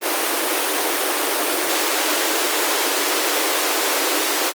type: high-pass noise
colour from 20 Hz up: pink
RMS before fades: -20 dBFS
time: 0.01-4.53 s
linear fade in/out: 50 ms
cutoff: 290 Hz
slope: 96 dB/octave
effects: Opus 32 kbps